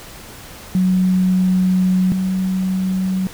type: tone pair in turn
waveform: sine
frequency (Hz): 185 / 187.47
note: F#3 / F#3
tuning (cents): 0 / +23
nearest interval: unison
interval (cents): 23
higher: second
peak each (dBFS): -12 / -16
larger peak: first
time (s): 0.75-2.12 / 2.12-3.27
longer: first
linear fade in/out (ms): 0
effects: pink hiss -37 dBFS RMS until 3.33 s